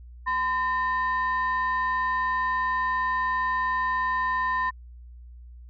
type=tone pair together; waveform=sine; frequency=1017.9 / 1815 Hz; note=C6 / A#6; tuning=-48 / -47 cents; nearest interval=minor seventh; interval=1001 cents; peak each=-23 / -27 dBFS; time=0.26-4.71 s; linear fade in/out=20 ms; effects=tanh soft clip ceiling -18 dBFS + added 60 Hz sine -42 dBFS peak until 5.69 s